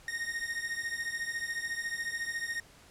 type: beating tone pair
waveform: 45% pulse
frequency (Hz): 1850 / 1864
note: A#6 / A#6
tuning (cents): -14 / -1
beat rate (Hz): 14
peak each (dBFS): -36 / -37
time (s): 0.08-2.6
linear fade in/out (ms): 2
effects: pink hiss -57 dBFS RMS until 2.9 s + low-pass 11000 Hz 12 dB/octave